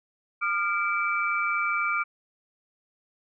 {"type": "tone cluster", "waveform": "sine", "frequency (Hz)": [1208, 1392, 2318], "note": ["D6", "F6", "D7"], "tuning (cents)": [48, -6, -23], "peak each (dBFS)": -28, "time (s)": [0.41, 2.04], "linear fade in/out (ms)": 20, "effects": []}